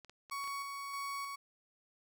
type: clicks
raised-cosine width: 0.2 ms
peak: -36 dBFS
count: 5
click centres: 0.047 / 0.096 / 0.298 / 0.441 / 0.476 s
type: tone with tremolo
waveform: 35% pulse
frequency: 1118 Hz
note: C#6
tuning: 14 cents sharp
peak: -36 dBFS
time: 0.31-1.36 s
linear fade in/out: 10 ms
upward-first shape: square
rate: 1.6 Hz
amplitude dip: 30%
effects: none